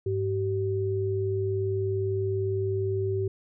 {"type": "tone pair together", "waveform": "sine", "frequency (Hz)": [101.76, 384.2], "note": ["G#2", "G4"], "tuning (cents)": [-35, -35], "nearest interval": "octave + major seventh", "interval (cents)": 2300, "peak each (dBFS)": [-28, -27], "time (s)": [0.06, 3.28], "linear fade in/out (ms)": 5, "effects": []}